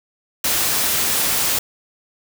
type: noise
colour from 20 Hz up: white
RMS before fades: -19 dBFS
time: 0.44-1.59 s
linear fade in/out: 5 ms
effects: none

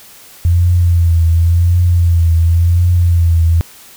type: tone with vibrato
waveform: sine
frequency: 85.3 Hz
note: F2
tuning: 40 cents flat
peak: -7 dBFS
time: 0.45-3.61 s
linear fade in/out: 0 ms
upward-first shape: triangle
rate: 0.92 Hz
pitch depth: 64 cents each way
effects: white hiss -39 dBFS RMS until 3.96 s

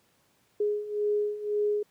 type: beating tone pair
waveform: sine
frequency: 415.3 / 417.2 Hz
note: G#4 / G#4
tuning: 0 / +8 cents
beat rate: 1.9 Hz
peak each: -31 / -27 dBFS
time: 0.6-1.83 s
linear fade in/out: 5 ms
effects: pink hiss -67 dBFS RMS until 1.9 s + high-pass 100 Hz 12 dB/octave

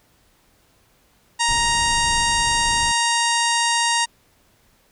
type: harmonic tone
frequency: 935 Hz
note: A#5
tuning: 5 cents sharp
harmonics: 1 / 2 / 3 / 4 / 5 / 6 / 7 / 8 / 9 / 10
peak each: -21 / -24 / -26 / -27 / -28 / -29 / -29 / -30 / -31 / -31 dBFS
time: 1.39-4.06 s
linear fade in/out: 20 ms
type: noise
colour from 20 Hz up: brown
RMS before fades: -31 dBFS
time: 1.48-2.92 s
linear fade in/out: 10 ms
effects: pink hiss -59 dBFS RMS until 4.91 s

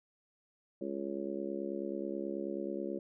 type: harmonic tone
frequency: 69.3 Hz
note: C#2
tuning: in tune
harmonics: 3 / 4 / 5 / 6 / 7 / 8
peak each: -42 / -43 / -39 / -43 / -50 / -43 dBFS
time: 0.81-2.99 s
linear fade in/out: 5 ms
effects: none

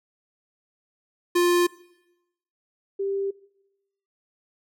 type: tone pair in turn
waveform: square / sine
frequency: 351 / 394 Hz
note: F4 / G4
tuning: +9 / +9 cents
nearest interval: major second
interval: 200 cents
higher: second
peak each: -18 / -24 dBFS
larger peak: first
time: 1.35-1.67 / 2.99-3.31 s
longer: neither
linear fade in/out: 10 ms
effects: noise-tail reverb RT60 0.9 s tail -21 dB re dry

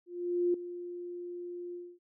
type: tone with ADSR envelope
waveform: sine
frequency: 351.7 Hz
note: F4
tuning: 12 cents sharp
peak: -24 dBFS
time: 0.06-1.99 s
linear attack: 480 ms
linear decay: 4 ms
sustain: -14 dB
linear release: 250 ms
effects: none

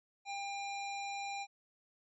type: harmonic tone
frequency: 799 Hz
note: G5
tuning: 33 cents sharp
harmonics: 1 / 3 / 5 / 7 / 9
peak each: -40 / -44 / -49 / -56 / -53 dBFS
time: 0.25-1.47 s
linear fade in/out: 50 ms
effects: none

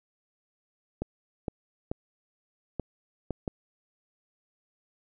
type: clicks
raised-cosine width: 2 ms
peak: -17 dBFS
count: 6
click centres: 1.02 / 1.482 / 1.915 / 2.797 / 3.307 / 3.478 s
effects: none

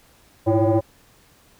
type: tone with frequency modulation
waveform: sine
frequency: 118.4 Hz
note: A#2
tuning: 27 cents sharp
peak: -14 dBFS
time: 0.46-0.81 s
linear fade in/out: 20 ms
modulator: 222 Hz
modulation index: 2.6
effects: tanh soft clip ceiling -10 dBFS + pink hiss -55 dBFS RMS until 1.59 s

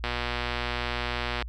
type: click train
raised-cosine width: 0.3 ms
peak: -13 dBFS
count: 167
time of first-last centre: 0.04-1.423 s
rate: 120 Hz
effects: added 57 Hz sine -34 dBFS peak until 1.48 s

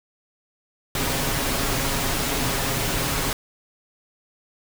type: noise with comb filter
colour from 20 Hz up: pink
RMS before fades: -24 dBFS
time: 0.95-3.33 s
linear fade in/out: 2 ms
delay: 7.3 ms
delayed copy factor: +0.5
effects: none

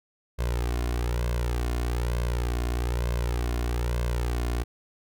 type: tone with flanger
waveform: sawtooth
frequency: 59.6 Hz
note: A#1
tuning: 39 cents sharp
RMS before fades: -27 dBFS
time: 0.38-4.64 s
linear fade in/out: 20 ms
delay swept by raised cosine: 1.9 to 2.83 ms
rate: 1.1 Hz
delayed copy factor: +0.75
effects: none

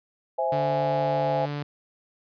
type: chord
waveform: sine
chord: C augmented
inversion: none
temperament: equal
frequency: 523.3 / 659.3 / 830.6 Hz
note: C5 / E5 / G#5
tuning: 0 / 0 / 0 cents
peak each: -27 dBFS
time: 0.38-1.46 s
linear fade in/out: 10 ms
type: tone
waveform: sawtooth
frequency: 145.5 Hz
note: D3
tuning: 16 cents flat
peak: -25 dBFS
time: 0.52-1.63 s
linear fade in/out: 5 ms
effects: resampled to 11025 Hz

